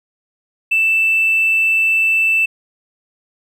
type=tone with hard clipping; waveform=sine; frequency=2652 Hz; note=E7; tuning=10 cents sharp; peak=-12 dBFS; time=0.71-2.46 s; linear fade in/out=10 ms; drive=1 dB; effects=none